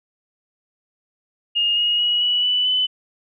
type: tone with pitch steps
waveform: sine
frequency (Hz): 2842 / 2875 / 2908 / 2942 / 2976 / 3011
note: F7 / F7 / F#7 / F#7 / F#7 / F#7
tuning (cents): +30 / +50 / -31 / -11 / +9 / +30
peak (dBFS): -16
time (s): 1.55-2.87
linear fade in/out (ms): 20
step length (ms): 220
effects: none